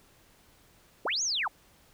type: linear two-way sweep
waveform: sine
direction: up then down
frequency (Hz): 220 to 6790 to 680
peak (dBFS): -27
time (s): 1.05-1.48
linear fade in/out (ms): 5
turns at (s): 1.23
effects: pink hiss -61 dBFS RMS until 1.93 s